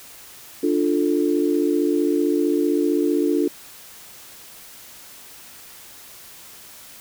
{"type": "chord", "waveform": "sine", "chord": "D minor", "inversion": "none", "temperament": "equal", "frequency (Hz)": [293.7, 349.2, 440], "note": ["D4", "F4", "A4"], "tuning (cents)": [0, 0, 0], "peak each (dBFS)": [-20, -21, -24], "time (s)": [0.63, 3.48], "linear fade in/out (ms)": 5, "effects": ["white hiss -43 dBFS RMS until 7 s"]}